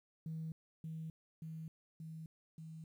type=tone with echo; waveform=sine; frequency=160.2 Hz; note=E3; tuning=49 cents flat; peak=-39 dBFS; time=0.26-0.52 s; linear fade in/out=2 ms; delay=580 ms; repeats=4; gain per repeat=-2 dB; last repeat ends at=2.84 s; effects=tanh soft clip ceiling -36 dBFS + 12-bit